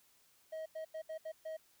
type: tone bursts at uneven times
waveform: triangle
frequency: 635 Hz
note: D#5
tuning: 35 cents sharp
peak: -38 dBFS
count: 6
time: 0.52-0.66 / 0.75-0.85 / 0.94-1.02 / 1.09-1.18 / 1.25-1.32 / 1.45-1.57 s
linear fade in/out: 10 ms
effects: white hiss -69 dBFS RMS until 1.8 s